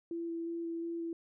sine tone with vibrato, 335 Hz, E4, 28 cents sharp, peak -35 dBFS, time 0.11-1.13 s, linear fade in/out 2 ms, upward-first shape square, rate 2.8 Hz, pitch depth 9 cents each way, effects none

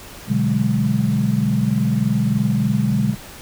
sine chord, G# half-diminished seventh, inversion first, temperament equal with one note detuned, 123.47 / 146.83 / 187.15 / 207.7 Hz, B2 / D3 / F#3 / G#3, 0 / 0 / +20 / 0 cents, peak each -21 / -22 / -23 / -19 dBFS, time 0.27-3.16 s, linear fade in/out 50 ms, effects pink hiss -38 dBFS RMS until 3.41 s

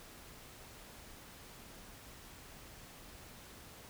silence, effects pink hiss -54 dBFS RMS until 3.89 s

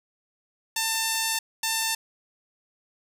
5% pulse tone bursts at uneven times, 895 Hz, A5, 29 cents sharp, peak -12 dBFS, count 2, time 0.76-1.39 / 1.63-1.95 s, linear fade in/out 5 ms, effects none

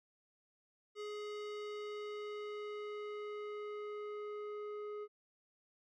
square tone with low-pass filter sweep, 418.5 Hz, G#4, 13 cents sharp, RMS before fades -44 dBFS, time 0.95-5.08 s, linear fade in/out 50 ms, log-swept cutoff 5200 to 1200 Hz, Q 0.91, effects none

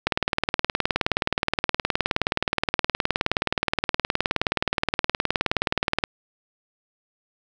click train, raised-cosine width 0.3 ms, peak -4 dBFS, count 115, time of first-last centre 0.07-6.039 s, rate 19.1 Hz, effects none

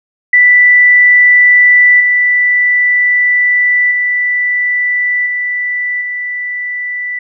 sine tone with level steps, 1975.5 Hz, B6, in tune, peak -3 / -7 / -10 / -13 / -16 dBFS, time 0.33-7.19 s, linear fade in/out 5 ms, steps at 2 / 3.91 / 5.26 / 6.01 s, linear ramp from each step 5 ms, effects none

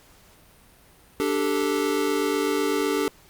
square chord, D suspended fourth, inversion none, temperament equal, 293.7 / 392 / 440 Hz, D4 / G4 / A4, 0 / 0 / 0 cents, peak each -27 dBFS, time 1.2-3.08 s, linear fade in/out 0 ms, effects pink hiss -54 dBFS RMS until 3.29 s + Opus 48 kbps

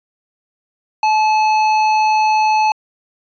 sine tone with hard clipping, 863 Hz, A5, 34 cents flat, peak -13 dBFS, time 1.03-2.72 s, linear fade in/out 2 ms, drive 10 dB, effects resampled to 16000 Hz

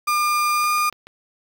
35% pulse tone with pitch glide, 1203 to 1213.5 Hz, D6 to D#6, +41 to -44 cents, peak -16 dBFS, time 0.07-0.9 s, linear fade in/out 10 ms, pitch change +15 cents, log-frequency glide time 0.52-0.71 s
click train, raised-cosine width 0.3 ms, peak -24 dBFS, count 4, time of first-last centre 0.64-1.07 s, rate 6.98 Hz
effects 7-bit

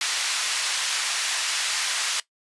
white band-pass noise, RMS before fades -26 dBFS, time 0.01-2.2 s, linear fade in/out 2 ms, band 1200 to 6300 Hz, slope 12 dB/octave, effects noise-tail reverb RT60 0.1 s tail -18 dB re dry + resampled to 24000 Hz

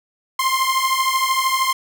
sawtooth beating tone pair, 1046.5 / 1059.5 Hz, C6 / C6, 0 / +21 cents, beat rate 13 Hz, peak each -16 dBFS, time 0.39-1.73 s, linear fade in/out 5 ms, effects none

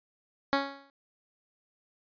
10% pulse tone with exponential decay, 277.1 Hz, C#4, 1 cent flat, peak -13 dBFS, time 0.53-0.9 s, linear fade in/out 0 ms, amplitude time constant 79 ms, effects resampled to 11025 Hz

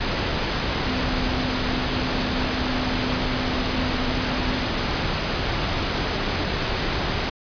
sine tone in noise, 253.8 Hz, B3, 47 cents sharp, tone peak -28 dBFS, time 0.85-4.67 s, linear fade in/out 10 ms, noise pink, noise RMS -24 dBFS, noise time 0-7.3 s, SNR -7 dB, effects resampled to 11025 Hz

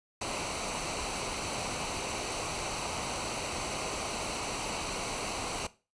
pink noise with comb filter, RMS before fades -35 dBFS, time 0.21-5.67 s, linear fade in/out 5 ms, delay 0.58 ms, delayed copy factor -0.6, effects noise-tail reverb RT60 0.3 s tail -17 dB re dry + resampled to 22050 Hz

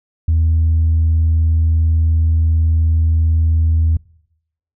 sine tone, 80.7 Hz, E2, 36 cents flat, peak -9 dBFS, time 0.28-3.97 s, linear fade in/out 5 ms, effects noise-tail reverb RT60 0.8 s tail -25 dB re dry + tanh soft clip ceiling -8 dBFS

